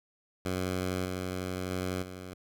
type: tone with level steps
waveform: 10% pulse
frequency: 92 Hz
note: F#2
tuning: 9 cents flat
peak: -22 / -25 / -23 / -33 dBFS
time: 0.45-2.34 s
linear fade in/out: 5 ms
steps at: 1.05 / 1.7 / 2.02 s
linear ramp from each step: 10 ms
effects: none